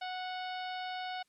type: harmonic tone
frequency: 737 Hz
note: F#5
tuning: 7 cents flat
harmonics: 1 / 2 / 3 / 4 / 5 / 6 / 7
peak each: -38 / -45 / -48 / -48 / -49 / -52 / -57 dBFS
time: 0.01-1.23 s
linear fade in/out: 10 ms
effects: white hiss -75 dBFS RMS until 1.28 s + low-pass 9000 Hz 12 dB/octave